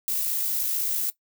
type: noise with amplitude modulation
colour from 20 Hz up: violet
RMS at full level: -25 dBFS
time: 0.08-1.1 s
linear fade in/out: 0 ms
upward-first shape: sine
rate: 55.8 Hz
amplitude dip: 30%
effects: noise-tail reverb RT60 0.1 s tail -17 dB re dry